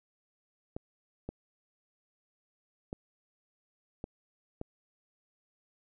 clicks, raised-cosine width 2 ms, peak -24 dBFS, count 5, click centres 0.765 / 1.29 / 2.929 / 4.041 / 4.614 s, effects none

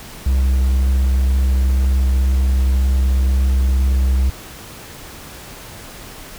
triangle tone with vibrato, 65.4 Hz, C2, in tune, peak -10 dBFS, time 0.26-4.3 s, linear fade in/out 5 ms, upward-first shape triangle, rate 2 Hz, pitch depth 11 cents each way, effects pink hiss -36 dBFS RMS until 6.38 s

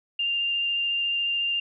sine tone with vibrato, 2794 Hz, F7, in tune, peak -23 dBFS, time 0.19-1.6 s, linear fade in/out 5 ms, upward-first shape sine, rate 14 Hz, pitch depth 9 cents each way, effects none

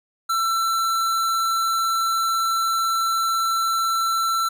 square tone, 1341 Hz, E6, 29 cents sharp, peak -20 dBFS, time 0.29-4.49 s, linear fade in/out 10 ms, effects none

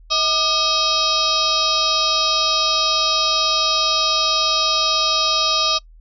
harmonic tone with a mistuned harmonic, 638 Hz, D#5, 43 cents sharp, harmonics 1 / 2 / 4 / 5 / 6 / 7 / 8 / 9, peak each -27 / -22 / -27 / -25 / -22 / -25 / -21 / -27 dBFS, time 0.1-5.79 s, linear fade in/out 20 ms, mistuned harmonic 2, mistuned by -90 cents, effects noise-tail reverb RT60 0.1 s tail -23 dB re dry + added 40 Hz sine -42 dBFS peak until 6 s

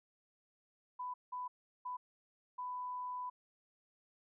sine tone bursts at uneven times, 996 Hz, B5, 14 cents sharp, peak -39 dBFS, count 4, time 0.99-1.14 / 1.32-1.48 / 1.85-1.97 / 2.58-3.3 s, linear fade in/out 10 ms, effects none

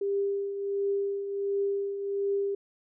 sine tone with tremolo, 398.7 Hz, G4, 29 cents sharp, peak -24 dBFS, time 0.01-2.55 s, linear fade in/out 5 ms, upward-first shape triangle, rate 1.4 Hz, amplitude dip 60%, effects none

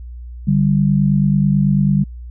sine tone pair together, 146.83 / 195.99 Hz, D3 / G3, 0 / 0 cents, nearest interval perfect fourth, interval 500 cents, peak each -14 dBFS, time 0.47-2.04 s, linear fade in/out 10 ms, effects added 60 Hz sine -29 dBFS peak until 2.3 s

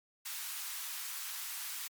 white high-pass noise, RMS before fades -41 dBFS, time 0.25-1.88 s, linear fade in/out 10 ms, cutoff 960 Hz, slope 24 dB/octave, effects MP3 96 kbps

